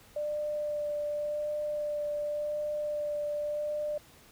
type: tone with vibrato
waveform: sine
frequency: 594 Hz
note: D5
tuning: 20 cents sharp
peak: -30 dBFS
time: 0.16-3.98 s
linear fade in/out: 5 ms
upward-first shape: sine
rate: 0.89 Hz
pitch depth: 11 cents each way
effects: pink hiss -57 dBFS RMS until 4.31 s